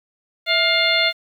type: harmonic tone with a mistuned harmonic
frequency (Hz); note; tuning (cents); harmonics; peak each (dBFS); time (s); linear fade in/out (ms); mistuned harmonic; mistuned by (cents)
705; F5; +16; 1 / 2 / 3 / 4 / 5 / 6; -23 / -25 / -19 / -25 / -21 / -23; 0.46-1.13; 50; 1; -120
effects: 8-bit